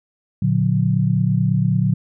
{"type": "chord", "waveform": "sine", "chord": "Bb augmented", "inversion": "none", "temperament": "just", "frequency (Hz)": [116.54, 145.68, 182.1], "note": ["Bb2", "D3", "F#3"], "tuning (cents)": [0, -14, -27], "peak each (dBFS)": -19, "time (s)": [0.42, 1.94], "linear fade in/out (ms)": 5, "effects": []}